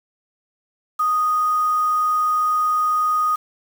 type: tone with quantisation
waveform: sine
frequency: 1241 Hz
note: D#6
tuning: 5 cents flat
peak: -16 dBFS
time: 0.99-3.36 s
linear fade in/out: 10 ms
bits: 6
effects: none